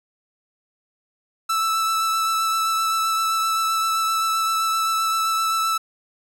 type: tone with vibrato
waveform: 45% pulse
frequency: 1318.5 Hz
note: E6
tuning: in tune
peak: -19 dBFS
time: 1.49-5.78 s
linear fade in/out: 10 ms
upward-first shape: sine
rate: 7.7 Hz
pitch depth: 12 cents each way
effects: none